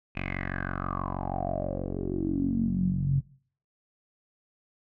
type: tone with low-pass filter sweep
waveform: 10% pulse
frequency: 46.25 Hz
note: F#1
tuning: in tune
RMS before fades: -29 dBFS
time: 0.15-3.21 s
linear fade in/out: 20 ms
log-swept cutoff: 2500 to 130 Hz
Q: 8.4
effects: noise-tail reverb RT60 0.5 s tail -20 dB re dry